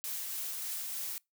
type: noise with tremolo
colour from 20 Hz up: blue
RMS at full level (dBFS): -37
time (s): 0.04-1.18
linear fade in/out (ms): 0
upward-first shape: triangle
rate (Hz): 3.3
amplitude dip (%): 25
effects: noise-tail reverb RT60 0.2 s tail -25 dB re dry